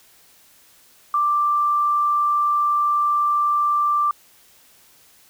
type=tone; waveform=sine; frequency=1178 Hz; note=D6; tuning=5 cents sharp; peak=-16 dBFS; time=1.14-4.11 s; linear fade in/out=2 ms; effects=white hiss -53 dBFS RMS until 5.29 s